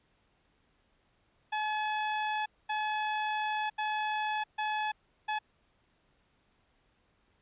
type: tone bursts at uneven times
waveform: sawtooth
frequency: 854 Hz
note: G#5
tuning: 48 cents sharp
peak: -26 dBFS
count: 5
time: 1.52-2.46 / 2.69-3.7 / 3.78-4.44 / 4.58-4.92 / 5.28-5.39 s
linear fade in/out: 10 ms
effects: pink hiss -71 dBFS RMS until 7.41 s + resampled to 8000 Hz